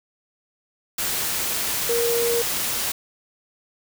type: tone in noise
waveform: sine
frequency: 470 Hz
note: A#4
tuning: 14 cents sharp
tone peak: -20 dBFS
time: 1.89-2.42 s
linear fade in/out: 5 ms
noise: white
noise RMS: -25 dBFS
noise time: 0.98-2.92 s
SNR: +2 dB
effects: none